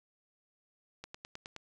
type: click train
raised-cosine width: 0.2 ms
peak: -26 dBFS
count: 6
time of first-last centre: 1.04-1.564 s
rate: 9.55 Hz
effects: resampled to 24000 Hz